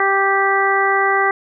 harmonic tone, 392 Hz, G4, in tune, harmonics 1 / 2 / 3 / 4 / 5, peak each -20 / -19 / -19 / -21 / -19 dBFS, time 0-1.31 s, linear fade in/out 2 ms, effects none

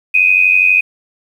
sine tone with amplitude modulation, 2500 Hz, D#7, 8 cents sharp, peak -4 dBFS, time 0.14-0.81 s, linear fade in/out 10 ms, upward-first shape sine, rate 92.2 Hz, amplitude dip 75%, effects 7-bit

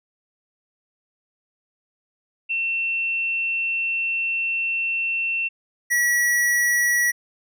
sine / square tone pair in turn, 2700 / 1931.4 Hz, E7 / B6, +41 / -39 cents, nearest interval tritone, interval 580 cents, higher first, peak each -21 / -18 dBFS, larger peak second, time 2.49-5.49 / 5.9-7.12 s, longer first, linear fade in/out 20 ms, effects none

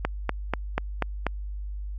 click train, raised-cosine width 0.5 ms, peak -9 dBFS, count 6, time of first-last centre 0.05-1.267 s, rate 4.11 Hz, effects added 50 Hz sine -31 dBFS peak until 1.98 s

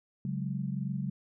sine chord, C# suspended fourth, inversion none, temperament equal, 138.59 / 185 / 207.7 Hz, C#3 / F#3 / G#3, 0 / 0 / 0 cents, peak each -34 / -35 / -38 dBFS, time 0.25-1.1 s, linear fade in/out 2 ms, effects none

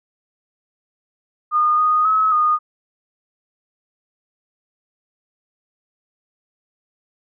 sine tone with pitch steps, 1222 / 1238 / 1285 / 1229 Hz, D#6 / D#6 / E6 / D#6, -32 / -9 / -45 / -22 cents, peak -13 dBFS, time 1.51-2.59 s, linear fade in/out 50 ms, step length 270 ms, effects none

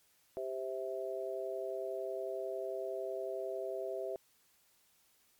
harmonic tone, 131 Hz, C3, 2 cents sharp, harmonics 3 / 4 / 5, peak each -40 / -42 / -40 dBFS, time 0.37-4.16 s, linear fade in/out 0 ms, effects white hiss -70 dBFS RMS until 5.39 s + MP3 96 kbps

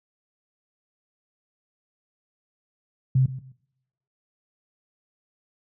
sine tone with echo, 130.81 Hz, C3, in tune, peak -15 dBFS, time 3.15-3.26 s, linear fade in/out 5 ms, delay 130 ms, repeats 2, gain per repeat -14 dB, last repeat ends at 3.52 s, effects noise-tail reverb RT60 0.9 s tail -25 dB re dry + high-pass 80 Hz 12 dB/octave

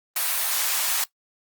white high-pass noise, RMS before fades -24 dBFS, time 0.16-1.04 s, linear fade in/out 2 ms, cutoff 660 Hz, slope 24 dB/octave, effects noise-tail reverb RT60 0.1 s tail -18 dB re dry + Opus 32 kbps

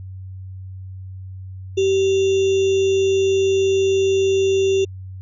sine tone with sample-and-hold, 386.8 Hz, G4, 23 cents flat, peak -14 dBFS, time 1.77-4.85 s, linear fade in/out 10 ms, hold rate 3150 Hz, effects added 94 Hz sine -31 dBFS peak until 5.21 s + resampled to 16000 Hz

